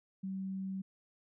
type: tone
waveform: sine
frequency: 191.4 Hz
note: G3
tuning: 41 cents flat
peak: -36 dBFS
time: 0.23-0.82 s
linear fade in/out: 10 ms
effects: none